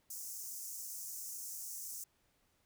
pink high-pass noise, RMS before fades -45 dBFS, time 0.1-2.04 s, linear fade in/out 5 ms, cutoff 5800 Hz, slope 48 dB/octave, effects pink hiss -75 dBFS RMS until 2.65 s

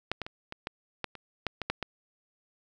clicks, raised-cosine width 0.3 ms, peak -12 / -18 / -23 / -22 / -17 / -15 / -27 / -13 / -17 / -12 / -16 dBFS, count 11, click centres 0.116 / 0.217 / 0.265 / 0.524 / 0.671 / 1.043 / 1.153 / 1.467 / 1.617 / 1.7 / 1.827 s, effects none

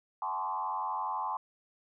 sine tone with frequency modulation, 952 Hz, A#5, 36 cents sharp, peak -31 dBFS, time 0.22-1.37 s, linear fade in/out 2 ms, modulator 91.7 Hz, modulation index 1.9, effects none

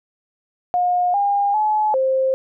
sine tone with pitch steps, 716 / 807 / 854 / 527 Hz, F5 / G#5 / G#5 / C5, +43 / -50 / +48 / +12 cents, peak -15 dBFS, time 0.74-2.34 s, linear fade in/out 0 ms, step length 400 ms, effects none

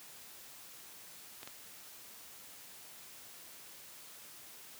clicks, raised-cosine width 0.2 ms, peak -28 dBFS, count 2, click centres 1.431 / 1.475 s, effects white hiss -53 dBFS RMS until 4.79 s + high-pass 80 Hz 12 dB/octave

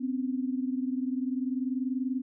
sine tone pair together, 253.7 / 274 Hz, B3 / C#4, +47 / -20 cents, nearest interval minor second, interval 133 cents, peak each -29 / -33 dBFS, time 0-2.22 s, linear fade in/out 20 ms, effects none

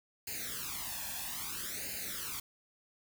white noise with flanger, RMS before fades -40 dBFS, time 0.27-2.4 s, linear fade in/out 5 ms, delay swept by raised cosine 0.43 to 1.19 ms, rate 0.61 Hz, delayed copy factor +0.9, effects none

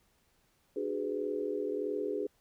sine chord, G# half-diminished seventh, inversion second, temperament just, 299 / 373.8 / 415.3 / 498.4 Hz, D4 / F#4 / G#4 / B4, +31 / +18 / 0 / +16 cents, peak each -39 / -39 / -34 / -39 dBFS, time 0.76-2.27 s, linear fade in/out 5 ms, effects pink hiss -71 dBFS RMS until 2.4 s

